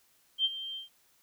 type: tone with ADSR envelope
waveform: sine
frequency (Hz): 3153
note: G7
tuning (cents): +9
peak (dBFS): -22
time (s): 0.38-0.89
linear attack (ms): 66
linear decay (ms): 36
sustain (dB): -14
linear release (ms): 130
effects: white hiss -67 dBFS RMS until 1.22 s